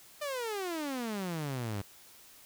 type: exponential sweep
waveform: sawtooth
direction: down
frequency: 607 to 96 Hz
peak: -30 dBFS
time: 0.21-1.82 s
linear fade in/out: 10 ms
effects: white hiss -56 dBFS RMS until 2.45 s